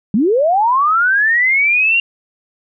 sine linear sweep, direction up, 185 to 2794 Hz, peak -10 dBFS, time 0.14-2 s, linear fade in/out 2 ms, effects none

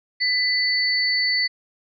sine tone pair together, 2000 / 4490 Hz, B6 / C#8, +21 / +21 cents, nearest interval octave + major second, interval 1400 cents, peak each -21 dBFS, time 0.2-1.48 s, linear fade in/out 20 ms, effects none

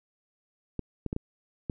clicks, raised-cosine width 3 ms, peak -18 dBFS, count 5, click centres 0.793 / 1.063 / 1.129 / 1.164 / 1.698 s, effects none

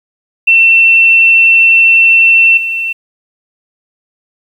sine tone with level steps, 2694 Hz, E7, 37 cents sharp, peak -3 / -13 dBFS, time 0.47-2.93 s, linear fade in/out 10 ms, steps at 2.57 s, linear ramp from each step 5 ms, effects 7-bit

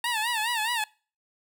15% pulse tone with vibrato, 912 Hz, A#5, 38 cents flat, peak -19 dBFS, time 0.04-0.84 s, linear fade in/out 2 ms, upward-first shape sine, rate 4.8 Hz, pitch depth 120 cents each way, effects noise-tail reverb RT60 0.4 s tail -25 dB re dry

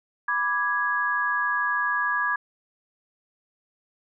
sine chord, G# diminished, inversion first, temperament equal, 987.8 / 1174.7 / 1661.2 Hz, B5 / D6 / G#6, 0 / 0 / 0 cents, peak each -29 / -28 / -24 dBFS, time 0.28-2.36 s, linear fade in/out 5 ms, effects none

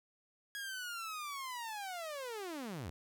sawtooth linear sweep, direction down, 1661.2 to 69 Hz, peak -37 dBFS, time 0.55-2.9 s, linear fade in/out 0 ms, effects none

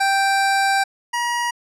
25% pulse tone pair in turn, 784 / 956.1 Hz, G5 / A#5, 0 / +44 cents, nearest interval minor third, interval 344 cents, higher second, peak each -12 / -16 dBFS, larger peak first, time 0-0.84 / 1.13-1.51 s, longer first, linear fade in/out 10 ms, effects low-pass 10000 Hz 12 dB/octave

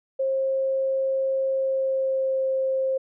sine tone with pitch glide, 534 to 529.4 Hz, C5 to C5, +35 to +20 cents, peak -21 dBFS, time 0.19-2.98 s, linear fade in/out 10 ms, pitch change -15 cents, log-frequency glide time 1.48-2.46 s, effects none

